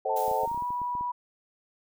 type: chord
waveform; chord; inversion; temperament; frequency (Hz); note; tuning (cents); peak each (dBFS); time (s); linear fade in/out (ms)
sine; A diminished seventh; none; just; 440 / 528 / 633.6 / 760.3; A4 / C5 / Eb5 / Gb5; 0 / +16 / +31 / +47; -33 / -31 / -34 / -30; 0.05-0.46; 5
type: tone with pitch glide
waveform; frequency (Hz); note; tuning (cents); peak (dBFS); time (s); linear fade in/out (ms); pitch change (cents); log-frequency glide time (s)
sine; 881 to 977.5; A5 to B5; +2 to -18; -28; 0.09-1.12; 10; +180; 0.35-0.63
type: noise with exponential decay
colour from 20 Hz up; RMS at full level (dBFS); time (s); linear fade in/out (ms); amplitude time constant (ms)
blue; -39; 0.16-1.04; 5; 190
type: clicks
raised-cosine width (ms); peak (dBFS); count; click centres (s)
3; -32; 12; 0.281 / 0.314 / 0.434 / 0.476 / 0.515 / 0.546 / 0.576 / 0.623 / 0.705 / 0.817 / 0.952 / 1.01
effects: none